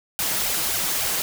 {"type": "noise with flanger", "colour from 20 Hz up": "white", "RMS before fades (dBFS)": -24, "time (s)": [0.19, 1.22], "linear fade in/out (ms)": 0, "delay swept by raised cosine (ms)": [1.3, 6.3], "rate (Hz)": 3.6, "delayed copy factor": 0.9, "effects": []}